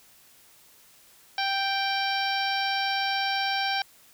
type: harmonic tone with a mistuned harmonic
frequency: 784 Hz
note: G5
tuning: in tune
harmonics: 1 / 2 / 3 / 4 / 5 / 6 / 7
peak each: -28 / -31 / -33 / -34 / -35 / -36 / -36 dBFS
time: 1.38-3.82 s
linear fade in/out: 2 ms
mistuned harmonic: 6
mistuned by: -26 cents
effects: white hiss -56 dBFS RMS until 4.13 s